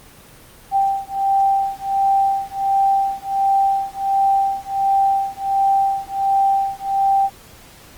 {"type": "beating tone pair", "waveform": "sine", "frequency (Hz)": [784, 785.4], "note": ["G5", "G5"], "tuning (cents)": [0, 3], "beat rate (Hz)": 1.4, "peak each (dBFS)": -18, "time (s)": [0.71, 7.3], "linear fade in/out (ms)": 50, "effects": ["pink hiss -44 dBFS RMS until 7.97 s", "Opus 24 kbps"]}